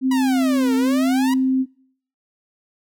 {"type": "tone", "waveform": "sine", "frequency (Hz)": 261.6, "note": "C4", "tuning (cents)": 0, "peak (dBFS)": -15, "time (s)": [0.01, 1.66], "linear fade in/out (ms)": 50}
{"type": "exponential two-way sweep", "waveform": "sawtooth", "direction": "down then up", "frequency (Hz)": [987.8, 441.1, 987.8], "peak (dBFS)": -21, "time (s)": [0.11, 1.34], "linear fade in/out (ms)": 5, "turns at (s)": 0.75}
{"effects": ["noise-tail reverb RT60 0.6 s tail -23 dB re dry"]}